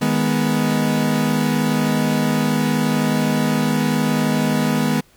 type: chord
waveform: 40% pulse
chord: G# minor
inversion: second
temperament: equal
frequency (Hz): 155.56 / 207.7 / 246.9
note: D#3 / G#3 / B3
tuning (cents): 0 / 0 / 0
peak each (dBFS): -21 / -20 / -19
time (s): 0.01-5.01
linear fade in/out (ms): 10
effects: pink hiss -54 dBFS RMS until 5.16 s